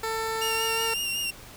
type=tone with pitch glide; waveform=15% pulse; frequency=445.9 to 451.9 Hz; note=A4 to A4; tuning=+23 to +46 cents; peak=-21 dBFS; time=0.03-0.94 s; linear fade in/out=5 ms; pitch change=+23 cents; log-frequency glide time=0.45-0.82 s
type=tone with vibrato; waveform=sawtooth; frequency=2794 Hz; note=F7; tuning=in tune; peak=-24 dBFS; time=0.41-1.31 s; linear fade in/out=10 ms; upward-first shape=sine; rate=5.4 Hz; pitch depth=31 cents each way
effects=pink hiss -46 dBFS RMS until 1.56 s